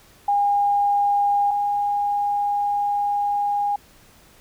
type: tone pair in turn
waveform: sine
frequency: 812 / 816.5 Hz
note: G#5 / G#5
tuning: -39 / -30 cents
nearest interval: unison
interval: 9 cents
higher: second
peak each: -16 / -19 dBFS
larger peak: first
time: 0.28-1.51 / 1.51-3.76 s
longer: second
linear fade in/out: 5 ms
effects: pink hiss -52 dBFS RMS until 4.4 s